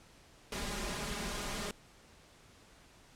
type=noise with comb filter; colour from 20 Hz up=pink; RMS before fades=-38 dBFS; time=0.52-1.71 s; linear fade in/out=2 ms; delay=4.9 ms; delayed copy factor=+0.7; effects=pink hiss -60 dBFS RMS until 3.15 s + low-pass 9000 Hz 12 dB/octave